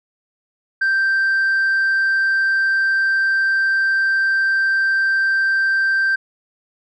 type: tone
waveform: sine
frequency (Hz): 1568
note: G6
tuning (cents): 0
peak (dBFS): -12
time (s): 0.81-6.16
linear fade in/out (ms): 10
effects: tanh soft clip ceiling -13 dBFS